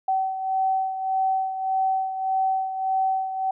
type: beating tone pair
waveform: sine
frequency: 763 / 764.7 Hz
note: G5 / G5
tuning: -47 / -43 cents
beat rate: 1.7 Hz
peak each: -22 / -29 dBFS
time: 0.08-3.51 s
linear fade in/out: 5 ms
effects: none